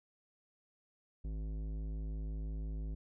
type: tone with tanh clipping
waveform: triangle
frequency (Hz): 52.9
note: G#1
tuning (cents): +33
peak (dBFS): -39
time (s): 1.24-2.95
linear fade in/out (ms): 10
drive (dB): 18
effects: none